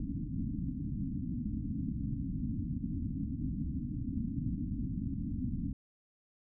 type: low-pass noise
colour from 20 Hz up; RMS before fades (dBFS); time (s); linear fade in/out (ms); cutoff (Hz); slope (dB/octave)
white; -36; 0-5.73; 2; 290; 96
effects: none

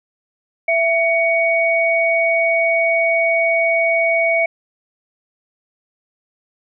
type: tone pair together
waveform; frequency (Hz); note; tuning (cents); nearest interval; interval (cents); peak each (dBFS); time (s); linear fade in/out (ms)
sine; 666 / 2240; E5 / C#7; +18 / +18; octave + major sixth; 2100; -16; 0.68-4.46; 5
effects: none

